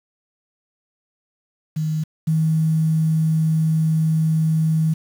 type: tone pair in turn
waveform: sine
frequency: 156.2 / 158.93 Hz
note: D#3 / D#3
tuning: +7 / +37 cents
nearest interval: unison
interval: 30 cents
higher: second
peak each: -19 / -15 dBFS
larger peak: second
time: 1.76-2.04 / 2.27-4.94 s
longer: second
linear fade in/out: 10 ms
effects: 7-bit